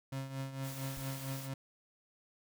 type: tone with tremolo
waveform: 35% pulse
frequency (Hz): 134.7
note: C#3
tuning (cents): -49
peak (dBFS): -34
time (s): 0.12-1.54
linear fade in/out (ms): 5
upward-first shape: triangle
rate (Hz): 4.4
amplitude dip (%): 70
type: noise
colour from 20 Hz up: white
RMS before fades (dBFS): -48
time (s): 0.62-1.5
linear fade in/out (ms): 50
type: noise with exponential decay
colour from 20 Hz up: brown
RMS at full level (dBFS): -43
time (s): 0.97-1.09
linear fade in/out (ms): 0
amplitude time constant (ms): 24
effects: none